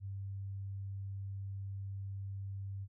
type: tone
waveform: sine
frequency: 98 Hz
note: G2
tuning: in tune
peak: -39 dBFS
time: 0-2.88 s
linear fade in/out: 50 ms
effects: none